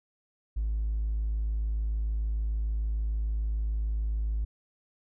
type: tone with hard clipping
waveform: sine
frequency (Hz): 53.4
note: G#1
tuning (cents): +49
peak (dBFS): -27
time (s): 0.56-4.45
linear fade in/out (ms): 10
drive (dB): 1
effects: none